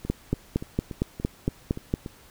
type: two click trains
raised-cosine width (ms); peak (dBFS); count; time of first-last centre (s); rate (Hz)
3; -21 / -10; 8 / 9; 0.05-2.061 / 0.1-1.939; 3.48 / 4.35
effects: pink hiss -53 dBFS RMS until 2.3 s